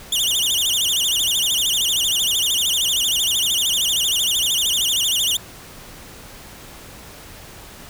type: tone with vibrato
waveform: sawtooth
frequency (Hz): 3216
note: G7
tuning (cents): +44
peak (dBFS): -14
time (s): 0.12-5.37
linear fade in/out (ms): 5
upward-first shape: sine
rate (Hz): 13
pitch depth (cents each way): 230
effects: pink hiss -40 dBFS RMS until 7.89 s